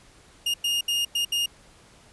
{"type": "tone bursts at uneven times", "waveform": "40% pulse", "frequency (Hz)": 2839, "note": "F7", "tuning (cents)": 28, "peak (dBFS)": -21, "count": 5, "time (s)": [[0.46, 0.54], [0.64, 0.81], [0.88, 1.05], [1.15, 1.25], [1.32, 1.46]], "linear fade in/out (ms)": 5, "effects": ["pink hiss -54 dBFS RMS until 2.12 s", "resampled to 24000 Hz"]}